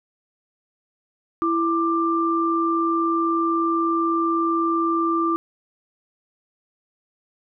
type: tone pair together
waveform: sine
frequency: 332.2 / 1184 Hz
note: E4 / D6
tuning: +13 / +14 cents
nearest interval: octave + minor seventh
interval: 2201 cents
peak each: -21 dBFS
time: 1.42-5.36 s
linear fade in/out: 0 ms
effects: none